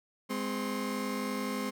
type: tone cluster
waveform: 30% pulse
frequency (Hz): 206.2 / 257.8 / 1063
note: G#3 / C4 / C6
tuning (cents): -12 / -26 / +27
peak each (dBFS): -33 / -33 / -37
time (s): 0.29-1.71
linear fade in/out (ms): 20
effects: none